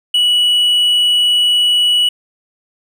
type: tone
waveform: triangle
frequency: 2939 Hz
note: F#7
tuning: 12 cents flat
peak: -8 dBFS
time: 0.14-2.09 s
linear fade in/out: 5 ms
effects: none